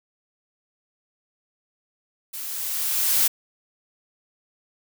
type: noise with level ramp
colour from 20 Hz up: blue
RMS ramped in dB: -34 to -18 dBFS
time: 2.33-3.28 s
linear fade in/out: 10 ms
effects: none